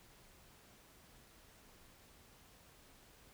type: silence
effects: pink hiss -63 dBFS RMS until 3.33 s